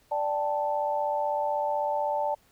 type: chord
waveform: sine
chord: D suspended fourth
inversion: none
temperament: equal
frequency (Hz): 587.3 / 784 / 880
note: D5 / G5 / A5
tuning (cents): 0 / 0 / 0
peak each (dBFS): -29 / -33 / -28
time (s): 0.11-2.35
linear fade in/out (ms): 10
effects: pink hiss -63 dBFS RMS until 2.51 s